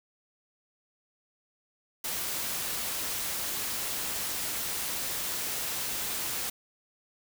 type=noise; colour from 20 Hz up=white; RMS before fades=-33 dBFS; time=2.04-6.5 s; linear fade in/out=5 ms; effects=none